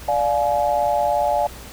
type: chord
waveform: sine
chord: D diminished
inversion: none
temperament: just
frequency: 587.3 / 704.8 / 845.8 Hz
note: D5 / F5 / Ab5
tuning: 0 / +16 / +31 cents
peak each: -21 dBFS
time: 0.08-1.47 s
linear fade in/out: 5 ms
effects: added 60 Hz sine -40 dBFS peak until 1.72 s + pink hiss -39 dBFS RMS until 1.72 s